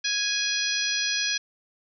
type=harmonic tone; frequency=830.6 Hz; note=G#5; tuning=in tune; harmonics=2 / 3 / 4 / 5 / 6 / 7; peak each=-31 / -31 / -31 / -31 / -31 / -31 dBFS; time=0.04-1.38 s; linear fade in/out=10 ms; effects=none